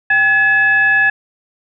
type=tone with frequency modulation; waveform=sine; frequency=1699 Hz; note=G#6; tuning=39 cents sharp; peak=-9 dBFS; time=0.1-1.1 s; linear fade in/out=5 ms; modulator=909 Hz; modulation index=0.46; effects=none